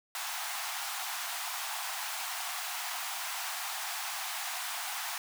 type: high-pass noise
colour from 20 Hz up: pink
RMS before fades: -37 dBFS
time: 0.15-5.18 s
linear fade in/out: 2 ms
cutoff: 690 Hz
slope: 96 dB/octave
effects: none